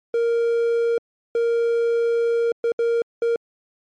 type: tone bursts at uneven times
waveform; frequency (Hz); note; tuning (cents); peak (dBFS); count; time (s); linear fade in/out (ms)
triangle; 466.2; A#4; 0; -15; 5; 0.14-0.98 / 1.35-2.52 / 2.64-2.72 / 2.79-3.02 / 3.22-3.36; 2
effects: MP3 48 kbps